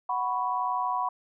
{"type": "chord", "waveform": "sine", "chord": "F# suspended fourth", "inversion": "none", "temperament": "equal", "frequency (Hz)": [740, 987.8, 1108.7], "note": ["F#5", "B5", "C#6"], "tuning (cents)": [0, 0, 0], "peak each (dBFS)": [-31, -28, -32], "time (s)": [0.09, 1.09], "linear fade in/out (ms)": 5, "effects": []}